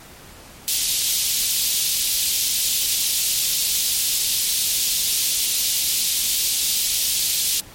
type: high-pass noise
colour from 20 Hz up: pink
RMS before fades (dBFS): -21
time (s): 0.68-7.6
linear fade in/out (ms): 0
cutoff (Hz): 3300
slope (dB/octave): 24
effects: pink hiss -43 dBFS RMS until 7.74 s + MP3 64 kbps